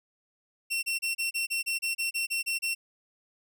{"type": "tone bursts", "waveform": "sawtooth", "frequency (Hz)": 2715, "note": "F7", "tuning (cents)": -50, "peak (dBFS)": -24, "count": 13, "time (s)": [0.7, 2.75], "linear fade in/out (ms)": 20, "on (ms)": 130, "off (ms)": 30, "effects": []}